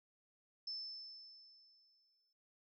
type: tone with exponential decay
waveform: sine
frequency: 5274 Hz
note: E8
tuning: in tune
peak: -40 dBFS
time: 0.67-2.33 s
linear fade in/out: 5 ms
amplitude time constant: 360 ms
effects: none